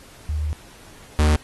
sine / 45% pulse tone pair in turn, 75.9 / 75.9 Hz, D#2 / D#2, -42 / -42 cents, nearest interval unison, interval 0 cents, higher neither, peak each -21 / -14 dBFS, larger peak second, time 0.29-0.53 / 1.19-1.36 s, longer first, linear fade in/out 0 ms, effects pink hiss -47 dBFS RMS until 1.43 s + AAC 32 kbps

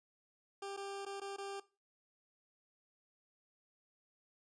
20% pulse tone with dropouts, 396.2 Hz, G4, 18 cents sharp, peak -37 dBFS, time 0.62-1.6 s, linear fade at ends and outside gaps 5 ms, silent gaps 0.766-0.773 / 1.052-1.063 / 1.201-1.215 / 1.364-1.382 s, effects noise-tail reverb RT60 0.3 s tail -19 dB re dry + resampled to 22050 Hz

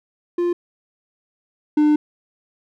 triangle tone pair in turn, 349.2 / 300.3 Hz, F4 / D4, 0 / +39 cents, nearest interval minor third, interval 261 cents, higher first, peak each -15 / -10 dBFS, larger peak second, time 0.38-0.53 / 1.77-1.96 s, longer second, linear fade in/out 5 ms, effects none

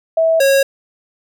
sine / square tone pair in turn, 651 / 547.4 Hz, E5 / C#5, -22 / -22 cents, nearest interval minor third, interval 300 cents, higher first, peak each -10 dBFS, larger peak neither, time 0.17-0.4 / 0.4-0.63 s, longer neither, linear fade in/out 5 ms, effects none

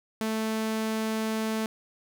sawtooth tone, 220 Hz, A3, in tune, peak -23 dBFS, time 0.21-1.66 s, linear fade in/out 0 ms, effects none

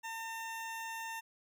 20% pulse tone, 905 Hz, A5, 48 cents sharp, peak -35 dBFS, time 0.03-1.21 s, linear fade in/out 20 ms, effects none

